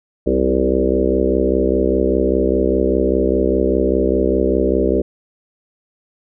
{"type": "harmonic tone with a mistuned harmonic", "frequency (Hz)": 65, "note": "C2", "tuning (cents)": -11, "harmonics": [1, 3, 4, 5, 6, 7, 8, 9], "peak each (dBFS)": [-22, -23, -22, -21, -19, -20, -24, -24], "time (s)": [0.26, 5.02], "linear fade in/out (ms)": 10, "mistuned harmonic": 5, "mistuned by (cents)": 33, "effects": []}